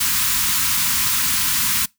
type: band-stop noise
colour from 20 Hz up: white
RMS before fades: -19 dBFS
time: 0-1.86 s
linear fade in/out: 10 ms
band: 280 to 910 Hz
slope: 96 dB/octave
effects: noise-tail reverb RT60 0.2 s tail -24 dB re dry